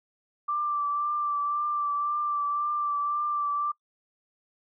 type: tone with vibrato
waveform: sine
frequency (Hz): 1174.7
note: D6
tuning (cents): 0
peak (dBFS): -25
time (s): 0.48-3.72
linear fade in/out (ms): 10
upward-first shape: triangle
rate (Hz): 1.9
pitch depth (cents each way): 26
effects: noise-tail reverb RT60 0.1 s tail -25 dB re dry